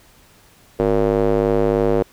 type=tone with band-pass filter; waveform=square; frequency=51.6 Hz; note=G#1; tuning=10 cents flat; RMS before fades=-17 dBFS; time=0.79-2.03 s; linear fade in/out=5 ms; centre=460 Hz; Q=2.5; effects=pink hiss -51 dBFS RMS until 2.12 s